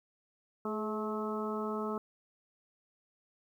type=harmonic tone with a mistuned harmonic; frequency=216 Hz; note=A3; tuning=32 cents flat; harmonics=1 / 2 / 3 / 4 / 5 / 6; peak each=-37 / -37 / -44 / -45 / -43 / -41 dBFS; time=0.65-1.98 s; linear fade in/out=2 ms; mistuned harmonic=2; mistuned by=-32 cents; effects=11-bit